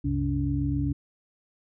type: tone cluster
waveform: sine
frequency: 66.8 / 94.4 / 134.2 / 285.4 Hz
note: C2 / F#2 / C3 / D4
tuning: +36 / +35 / +44 / -49 cents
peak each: -30 / -34 / -28 / -28 dBFS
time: 0.04-0.93 s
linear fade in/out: 10 ms
effects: none